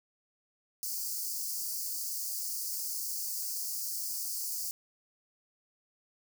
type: high-pass noise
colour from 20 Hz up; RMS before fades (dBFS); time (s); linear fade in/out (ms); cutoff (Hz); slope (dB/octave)
white; -36; 0.83-4.71; 0; 4500; 96
effects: none